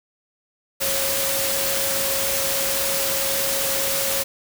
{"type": "tone in noise", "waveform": "sine", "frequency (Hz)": 546, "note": "C#5", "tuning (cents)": -26, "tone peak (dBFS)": -28, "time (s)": [0.8, 4.24], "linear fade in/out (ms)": 20, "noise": "white", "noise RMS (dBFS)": -23, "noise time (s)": [0.8, 4.24], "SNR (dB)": -8, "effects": []}